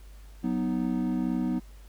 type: chord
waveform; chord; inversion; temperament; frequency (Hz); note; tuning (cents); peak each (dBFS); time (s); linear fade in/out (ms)
triangle; B major; second; equal; 185 / 246.9 / 311.1; F#3 / B3 / D#4; 0 / 0 / 0; -29 / -26 / -30; 0.43-1.6; 20
effects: added 50 Hz sine -45 dBFS peak until 1.88 s + pink hiss -59 dBFS RMS until 1.88 s